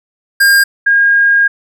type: tone pair in turn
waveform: square / sine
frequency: 1611 / 1624.1 Hz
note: G6 / G#6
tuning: +47 / -39 cents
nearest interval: unison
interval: 14 cents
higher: second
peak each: -6 dBFS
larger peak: neither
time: 0.4-0.64 / 0.86-1.48 s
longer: second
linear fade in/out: 10 ms
effects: none